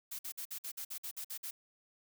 blue noise bursts, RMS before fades -42 dBFS, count 11, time 0.11-1.51 s, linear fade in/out 10 ms, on 80 ms, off 52 ms, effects none

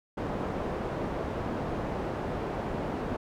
white low-pass noise, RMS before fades -33 dBFS, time 0.17-3.17 s, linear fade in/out 10 ms, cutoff 620 Hz, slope 12 dB/octave, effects none

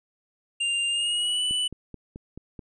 square tone with pitch glide, 2794 to 2977 Hz, F7 to F#7, 0 to +10 cents, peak -24 dBFS, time 0.6-1.68 s, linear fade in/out 10 ms, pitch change +110 cents, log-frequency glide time 0.88-1.43 s
click train, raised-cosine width 3 ms, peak -26 dBFS, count 6, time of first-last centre 1.51-2.592 s, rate 4.62 Hz
effects resampled to 22050 Hz

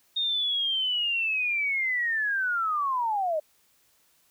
sine linear sweep, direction down, 3700 to 594 Hz, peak -24 dBFS, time 0.16-3.4 s, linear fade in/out 10 ms, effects white hiss -65 dBFS RMS until 4.3 s

